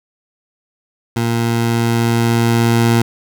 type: tone with level ramp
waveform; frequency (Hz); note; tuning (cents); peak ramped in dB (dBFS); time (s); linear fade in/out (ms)
20% pulse; 116.54; A#2; 0; -10 to -5; 1.16-3.02; 5
effects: none